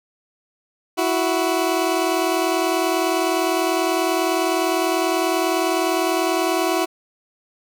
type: tone pair together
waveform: 20% pulse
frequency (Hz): 329.6 / 369.6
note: E4 / F#4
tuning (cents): 0 / -2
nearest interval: major second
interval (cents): 198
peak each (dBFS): -16 / -16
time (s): 0.97-6.86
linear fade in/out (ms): 20
effects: none